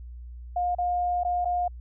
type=tone with dropouts; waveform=sine; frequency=711 Hz; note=F5; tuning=31 cents sharp; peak=-23 dBFS; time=0.56-1.68 s; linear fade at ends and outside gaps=5 ms; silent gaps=0.75-0.784 / 1.235-1.248 / 1.447-1.454 s; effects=added 60 Hz sine -38 dBFS peak until 1.8 s